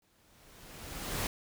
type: noise with exponential growth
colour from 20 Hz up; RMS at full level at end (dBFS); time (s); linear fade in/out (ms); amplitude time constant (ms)
pink; -32; 0.02-1.27; 2; 270
effects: none